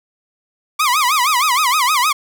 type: tone with vibrato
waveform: sawtooth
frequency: 1108.7 Hz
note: C#6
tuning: in tune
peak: -9 dBFS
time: 0.79-2.13 s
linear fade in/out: 10 ms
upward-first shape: sine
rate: 6.4 Hz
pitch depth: 240 cents each way
effects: none